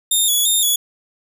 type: tone with vibrato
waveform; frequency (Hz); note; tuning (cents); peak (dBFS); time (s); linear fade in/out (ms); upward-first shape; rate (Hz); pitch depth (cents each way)
10% pulse; 3520; A7; 0; -7; 0.11-0.76; 5; square; 2.9; 64
effects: none